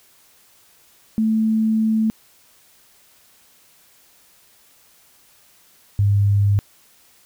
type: tone pair in turn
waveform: sine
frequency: 220 / 101.05 Hz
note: A3 / G#2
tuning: 0 / -47 cents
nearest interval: octave + minor second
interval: 1347 cents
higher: first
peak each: -15 / -13 dBFS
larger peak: second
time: 1.18-2.1 / 5.99-6.59 s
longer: first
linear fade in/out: 0 ms
effects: white hiss -54 dBFS RMS until 7.25 s